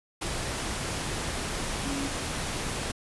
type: tone in noise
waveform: sine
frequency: 277.2 Hz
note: C#4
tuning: in tune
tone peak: -31 dBFS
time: 1.85-2.08 s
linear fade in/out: 10 ms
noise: pink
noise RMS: -32 dBFS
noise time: 0.21-2.92 s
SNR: -2 dB
effects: resampled to 24000 Hz